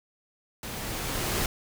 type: noise with level ramp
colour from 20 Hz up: pink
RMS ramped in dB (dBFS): -37 to -27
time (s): 0.63-1.46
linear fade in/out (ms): 2
effects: none